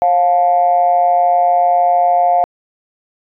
sine tone with amplitude modulation, 706 Hz, F5, 19 cents sharp, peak -5 dBFS, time 0.02-2.44 s, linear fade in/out 0 ms, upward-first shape sine, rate 167 Hz, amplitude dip 75%, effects tanh soft clip ceiling -1 dBFS

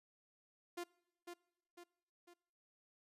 sawtooth tone with echo, 349.2 Hz, F4, in tune, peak -38 dBFS, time 0.77-0.84 s, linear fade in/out 10 ms, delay 500 ms, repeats 3, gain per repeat -6 dB, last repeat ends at 2.34 s, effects noise-tail reverb RT60 0.9 s tail -24 dB re dry + resampled to 32000 Hz

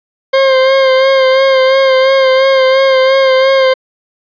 40% pulse tone with vibrato, 530 Hz, C5, 22 cents sharp, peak -5 dBFS, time 0.33-3.74 s, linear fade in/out 10 ms, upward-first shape sine, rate 2.9 Hz, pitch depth 31 cents each way, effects resampled to 11025 Hz + 7-bit

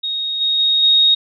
sine tone with level steps, 3744 Hz, A#7, 7 cents sharp, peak -19 / -14 / -12 / -9 dBFS, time 0.03-1.15 s, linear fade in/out 10 ms, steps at 0.4 / 0.58 / 0.82 s, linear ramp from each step 20 ms, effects none

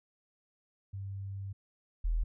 sine tone pair in turn, 98 / 40.82 Hz, G2 / E1, 0 / -16 cents, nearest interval octave + minor third, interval 1516 cents, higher first, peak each -37 / -27 dBFS, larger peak second, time 0.93-1.53 / 2.04-2.24 s, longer first, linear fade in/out 10 ms, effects none

